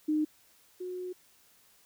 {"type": "tone pair in turn", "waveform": "sine", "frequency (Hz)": [306.1, 364], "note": ["D#4", "F#4"], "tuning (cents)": [-28, -28], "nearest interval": "minor third", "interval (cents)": 300, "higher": "second", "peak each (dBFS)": [-25, -35], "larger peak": "first", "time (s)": [[0.08, 0.25], [0.8, 1.13]], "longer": "second", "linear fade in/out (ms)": 10, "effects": ["white hiss -63 dBFS RMS until 1.85 s"]}